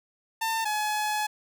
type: tone pair in turn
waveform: sawtooth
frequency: 898 / 847.6 Hz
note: A5 / G#5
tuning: +35 / +35 cents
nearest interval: minor second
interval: 100 cents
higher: first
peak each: -22 dBFS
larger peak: neither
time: 0.41-0.65 / 0.65-1.27 s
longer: second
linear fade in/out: 10 ms
effects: none